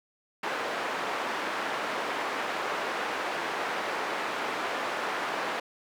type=band-pass noise; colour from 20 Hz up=white; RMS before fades=-32 dBFS; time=0.43-5.6 s; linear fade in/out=5 ms; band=360 to 1500 Hz; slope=12 dB/octave; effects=none